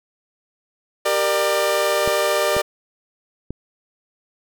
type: chord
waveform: sawtooth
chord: G minor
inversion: none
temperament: equal with one note detuned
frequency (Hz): 392 / 466.2 / 596.9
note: G4 / Bb4 / D5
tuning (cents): 0 / 0 / +28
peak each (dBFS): -21 / -20 / -15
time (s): 1.05-2.62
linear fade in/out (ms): 10
type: clicks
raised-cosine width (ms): 3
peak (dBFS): -15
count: 3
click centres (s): 2.076 / 2.566 / 3.506
effects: none